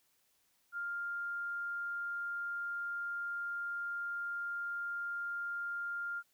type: tone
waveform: sine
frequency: 1400 Hz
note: F6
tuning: 4 cents sharp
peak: -36 dBFS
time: 0.72-6.23 s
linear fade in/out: 50 ms
effects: white hiss -74 dBFS RMS until 6.33 s